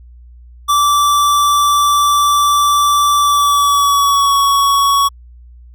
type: tone with pitch glide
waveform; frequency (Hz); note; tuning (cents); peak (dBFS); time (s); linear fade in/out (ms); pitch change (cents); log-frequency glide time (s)
square; 1164 to 1118.5; D6 to C#6; -16 to +15; -10; 0.68-5.09; 20; -69; 3.18-4.35
effects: added 60 Hz sine -36 dBFS peak until 5.74 s